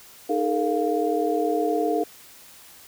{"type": "tone cluster", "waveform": "sine", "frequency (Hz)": [308.1, 420, 459.5, 700], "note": ["D#4", "G#4", "A#4", "F5"], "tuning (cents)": [-17, 19, -25, 4], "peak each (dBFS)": -26, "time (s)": [0.29, 2.04], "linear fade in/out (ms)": 10, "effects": ["white hiss -48 dBFS RMS until 2.87 s"]}